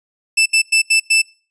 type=tone bursts at uneven times; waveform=sawtooth; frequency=2646 Hz; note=E7; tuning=6 cents sharp; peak=-7 dBFS; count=5; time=0.37-0.46 / 0.53-0.62 / 0.72-0.82 / 0.9-1 / 1.1-1.22 s; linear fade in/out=10 ms; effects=noise-tail reverb RT60 0.4 s tail -25 dB re dry + resampled to 24000 Hz